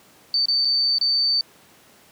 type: tone with dropouts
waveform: sine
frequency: 4567 Hz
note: D8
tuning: 49 cents flat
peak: -17 dBFS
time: 0.34-1.41 s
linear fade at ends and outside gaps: 1 ms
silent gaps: 0.456-0.484 / 0.649-0.653 / 0.984-1.012 s
effects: pink hiss -52 dBFS RMS until 2.11 s + high-pass 150 Hz 12 dB/octave